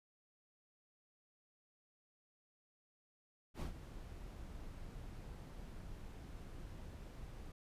brown noise with ADSR envelope, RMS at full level -39 dBFS, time 3.54-7.52 s, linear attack 69 ms, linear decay 110 ms, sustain -11 dB, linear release 4 ms, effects resampled to 32000 Hz

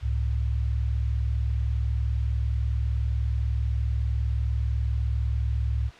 sine tone pair together, 67.4 / 107.4 Hz, C#2 / A2, -48 / -41 cents, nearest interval minor sixth, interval 807 cents, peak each -24 / -28 dBFS, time 0.01-5.91 s, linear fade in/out 50 ms, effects white hiss -48 dBFS RMS until 5.99 s + low-pass 3000 Hz 12 dB/octave

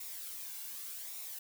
blue noise with flanger, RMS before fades -44 dBFS, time 0-1.39 s, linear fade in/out 5 ms, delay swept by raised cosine 0.63 to 1.62 ms, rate 0.85 Hz, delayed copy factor -0.5, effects none

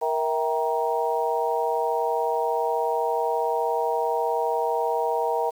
harmonic tone with a mistuned harmonic, 156.6 Hz, D#3, 11 cents sharp, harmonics 3 / 4 / 5 / 6, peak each -26 / -28 / -28 / -27 dBFS, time 0.01-5.51 s, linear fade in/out 20 ms, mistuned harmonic 4, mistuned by +67 cents, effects 8-bit

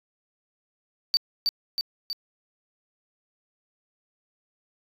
triangle tone with echo, 4605 Hz, D8, 35 cents flat, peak -15 dBFS, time 1.14-1.17 s, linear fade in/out 0 ms, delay 320 ms, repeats 3, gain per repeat -4 dB, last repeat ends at 2.13 s, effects tanh soft clip ceiling -13 dBFS

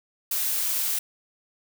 blue noise, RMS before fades -26 dBFS, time 0.31-0.99 s, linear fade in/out 5 ms, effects none

